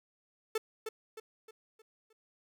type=tone with echo; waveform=45% pulse; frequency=440 Hz; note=A4; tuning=in tune; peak=-29 dBFS; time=0.55-0.58 s; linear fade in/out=5 ms; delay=310 ms; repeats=5; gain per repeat=-7 dB; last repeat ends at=2.13 s; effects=none